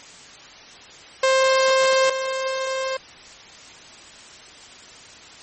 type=tone pair in turn; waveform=sawtooth; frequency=528 / 528 Hz; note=C5 / C5; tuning=+16 / +16 cents; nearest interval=unison; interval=0 cents; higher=neither; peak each=-11 / -19 dBFS; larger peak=first; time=1.23-2.1 / 2.1-2.97 s; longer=neither; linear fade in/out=5 ms; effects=white hiss -43 dBFS RMS until 5.42 s + MP3 32 kbps